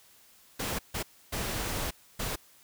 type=noise bursts at uneven times; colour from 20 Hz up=pink; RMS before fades=-33 dBFS; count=4; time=0.59-0.79 / 0.94-1.03 / 1.32-1.91 / 2.19-2.36 s; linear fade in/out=10 ms; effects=white hiss -59 dBFS RMS until 2.63 s